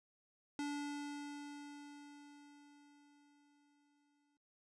square tone with exponential decay, 289.2 Hz, D4, 27 cents flat, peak -38 dBFS, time 0.59-4.37 s, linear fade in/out 1 ms, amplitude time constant 820 ms, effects noise-tail reverb RT60 0.2 s tail -19 dB re dry + resampled to 22050 Hz

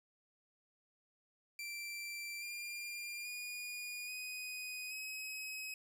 sawtooth tone with pitch steps, 2349 / 2397 / 2446 / 2496 / 2547 Hz, D7 / D7 / D#7 / D#7 / D#7, 0 / +35 / -30 / +5 / +40 cents, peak -39 dBFS, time 1.59-5.74 s, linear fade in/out 2 ms, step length 830 ms, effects none

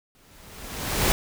pink noise with exponential growth, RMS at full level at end -19 dBFS, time 0.15-1.12 s, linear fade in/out 0 ms, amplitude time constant 210 ms, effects none

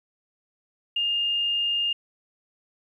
sine tone, 2822 Hz, F7, 17 cents sharp, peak -22 dBFS, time 0.96-1.93 s, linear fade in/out 5 ms, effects 10-bit

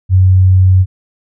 sine tone, 93.3 Hz, F#2, 15 cents sharp, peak -4 dBFS, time 0.09-0.86 s, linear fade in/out 50 ms, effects none

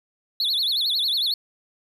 triangle tone with vibrato, 3863 Hz, B7, 39 cents flat, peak -19 dBFS, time 0.4-1.34 s, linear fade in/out 2 ms, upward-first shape sine, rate 11 Hz, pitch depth 230 cents each way, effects none

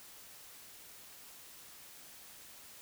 silence, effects white hiss -54 dBFS RMS until 2.81 s

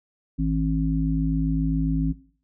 harmonic tone, 53.7 Hz, A1, 41 cents flat, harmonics 1 / 3 / 5, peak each -25 / -25 / -25 dBFS, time 0.38-2.13 s, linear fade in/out 20 ms, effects noise-tail reverb RT60 0.5 s tail -18 dB re dry

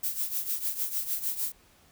violet noise with tremolo, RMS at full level -28 dBFS, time 0.03-1.52 s, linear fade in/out 5 ms, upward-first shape triangle, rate 6.6 Hz, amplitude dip 80%, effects pink hiss -60 dBFS RMS until 1.91 s

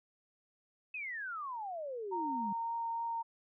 sine exponential sweep, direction down, 2604 to 192.2 Hz, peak -38 dBFS, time 0.94-2.53 s, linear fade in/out 5 ms
sine tone with vibrato, 924 Hz, A#5, 16 cents flat, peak -34 dBFS, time 2.11-3.23 s, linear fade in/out 20 ms, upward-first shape triangle, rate 3.5 Hz, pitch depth 10 cents each way
effects none

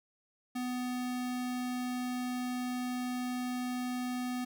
square tone, 249.3 Hz, B3, 16 cents sharp, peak -34 dBFS, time 0.55-4.45 s, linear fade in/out 10 ms, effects none

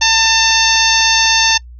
harmonic tone, 896 Hz, A5, 31 cents sharp, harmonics 1 / 2 / 3 / 4 / 5 / 6 / 7, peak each -17 / -17 / -17 / -17 / -17 / -17 / -17 dBFS, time 0.01-1.58 s, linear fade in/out 10 ms, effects noise-tail reverb RT60 0.1 s tail -25 dB re dry + added 60 Hz sine -32 dBFS peak until 1.79 s

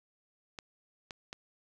clicks, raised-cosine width 0.2 ms, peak -24 dBFS, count 3, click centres 0.588 / 1.108 / 1.329 s, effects none

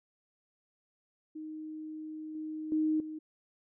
sine tone with level steps, 311.1 Hz, D#4, in tune, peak -39 / -36 / -26 / -38 dBFS, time 1.35-3.19 s, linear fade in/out 10 ms, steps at 2.35 / 2.72 / 3 s, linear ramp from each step 2 ms, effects none

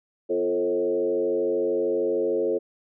sine tone with frequency modulation, 440 Hz, A4, in tune, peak -21 dBFS, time 0.29-2.59 s, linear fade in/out 20 ms, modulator 93.1 Hz, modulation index 1.2, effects none

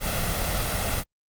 pink noise with comb filter, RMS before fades -26 dBFS, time 0-1.04 s, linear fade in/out 50 ms, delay 1.5 ms, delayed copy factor +0.55, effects Opus 32 kbps

